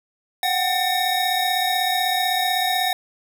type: tone cluster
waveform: square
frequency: 729 / 765 / 1794 / 3768 Hz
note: F#5 / G5 / A6 / A#7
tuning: -26 / -42 / +33 / +18 cents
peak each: -24 / -26 / -28 / -25 dBFS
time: 0.43-2.93 s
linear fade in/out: 2 ms
effects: none